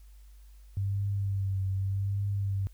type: tone with vibrato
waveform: sine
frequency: 98 Hz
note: G2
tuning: in tune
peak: -27 dBFS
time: 0.77-2.67 s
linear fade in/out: 0 ms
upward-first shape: triangle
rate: 0.84 Hz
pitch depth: 46 cents each way
effects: added 50 Hz sine -49 dBFS peak until 2.73 s + white hiss -67 dBFS RMS until 2.73 s